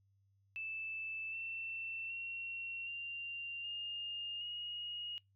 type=tone with pitch steps; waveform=sine; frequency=2637 / 2683 / 2730 / 2778 / 2826 / 2876 Hz; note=E7 / E7 / F7 / F7 / F7 / F#7; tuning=0 / +30 / -40 / -10 / +20 / -50 cents; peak=-40 dBFS; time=0.56-5.18 s; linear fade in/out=0 ms; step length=770 ms; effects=noise-tail reverb RT60 0.2 s tail -24 dB re dry + added 98 Hz sine -70 dBFS peak until 5.35 s